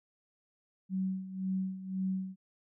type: tone with tremolo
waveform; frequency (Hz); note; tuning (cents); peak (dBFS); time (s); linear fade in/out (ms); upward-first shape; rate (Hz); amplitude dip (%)
sine; 188.9; F#3; +36; -29; 0.89-2.36; 50; sine; 1.9; 75
effects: none